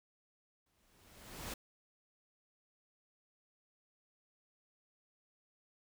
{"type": "noise with exponential growth", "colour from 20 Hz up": "pink", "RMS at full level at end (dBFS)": -41, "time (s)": [0.66, 1.54], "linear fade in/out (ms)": 5, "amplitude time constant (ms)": 190, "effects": []}